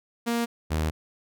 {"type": "tone pair in turn", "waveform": "sawtooth", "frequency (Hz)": [234.6, 78.29], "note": ["A#3", "D#2"], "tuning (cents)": [11, 11], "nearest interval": "octave + perfect fifth", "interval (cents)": 1900, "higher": "first", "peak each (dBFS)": -20, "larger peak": "neither", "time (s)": [[0.26, 0.46], [0.7, 0.91]], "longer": "second", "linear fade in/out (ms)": 20, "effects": []}